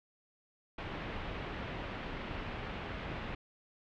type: low-pass noise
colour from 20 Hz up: pink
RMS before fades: -41 dBFS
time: 0.78-3.35 s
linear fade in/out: 5 ms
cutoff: 3100 Hz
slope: 24 dB/octave
effects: none